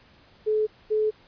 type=tone pair in turn; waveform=sine; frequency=430 / 430 Hz; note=A4 / A4; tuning=-40 / -40 cents; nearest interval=unison; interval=0 cents; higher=neither; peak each=-20 dBFS; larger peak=neither; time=0.46-0.67 / 0.9-1.11 s; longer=neither; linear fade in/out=20 ms; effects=pink hiss -56 dBFS RMS until 1.27 s + resampled to 11025 Hz